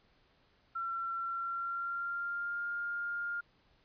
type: tone with pitch glide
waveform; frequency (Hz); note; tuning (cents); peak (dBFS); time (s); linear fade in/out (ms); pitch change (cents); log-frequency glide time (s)
sine; 1357 to 1408.1; E6 to F6; +50 to +14; -34; 0.75-3.41; 10; +64; 1.17-2.65
effects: pink hiss -69 dBFS RMS until 3.84 s + resampled to 11025 Hz